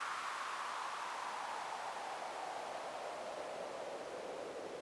white noise with band-pass filter sweep, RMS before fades -44 dBFS, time 0-4.81 s, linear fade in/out 10 ms, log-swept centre 1200 to 470 Hz, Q 3.1, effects resampled to 24000 Hz

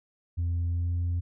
sine tone with pitch glide, 85.7 to 86.85 Hz, F2 to F2, -32 to -9 cents, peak -23 dBFS, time 0.37-1.21 s, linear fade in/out 20 ms, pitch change +23 cents, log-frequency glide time 0.66-0.93 s, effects tanh soft clip ceiling -24 dBFS

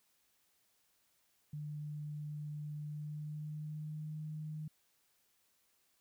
sine tone with pitch glide, 149.3 to 154.03 Hz, D3 to D#3, +29 to -17 cents, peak -40 dBFS, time 1.53-4.68 s, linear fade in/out 5 ms, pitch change +54 cents, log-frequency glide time 2.79-4.17 s, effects white hiss -75 dBFS RMS until 6 s

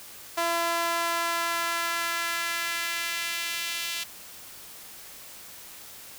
sawtooth tone with high-pass filter sweep, 338 Hz, E4, 43 cents sharp, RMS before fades -29 dBFS, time 0.37-4.04 s, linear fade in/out 10 ms, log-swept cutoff 760 to 2900 Hz, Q 1.4, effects white hiss -45 dBFS RMS until 6.18 s

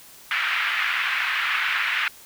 white band-pass noise, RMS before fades -24 dBFS, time 0.31-2.08 s, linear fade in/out 2 ms, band 1300 to 2500 Hz, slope 24 dB/octave, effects white hiss -47 dBFS RMS until 2.25 s

